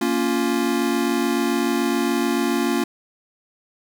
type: chord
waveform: square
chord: Bb minor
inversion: none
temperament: equal with one note detuned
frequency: 233.1 / 280.1 / 349.2 Hz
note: Bb3 / Db4 / F4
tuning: 0 / +18 / 0 cents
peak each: -24 dBFS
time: 0.01-2.84 s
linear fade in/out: 5 ms
effects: none